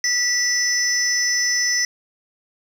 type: tone cluster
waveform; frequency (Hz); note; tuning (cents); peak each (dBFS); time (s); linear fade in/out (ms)
sine; 1958 / 5260 / 5950; B6 / E8 / F#8; -15 / -5 / +9; -21; 0.04-1.85; 2
effects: tanh soft clip ceiling -9 dBFS + 7-bit